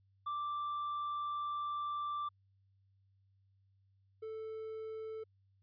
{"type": "tone pair in turn", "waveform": "triangle", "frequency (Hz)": [1174.7, 440], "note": ["D6", "A4"], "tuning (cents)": [0, 0], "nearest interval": "octave + perfect fourth", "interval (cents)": 1700, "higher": "first", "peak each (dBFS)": [-34, -39], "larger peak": "first", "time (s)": [[0.26, 2.29], [4.22, 5.24]], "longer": "first", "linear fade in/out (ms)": 10, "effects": ["added 97 Hz sine -68 dBFS peak until 5.62 s", "resampled to 11025 Hz"]}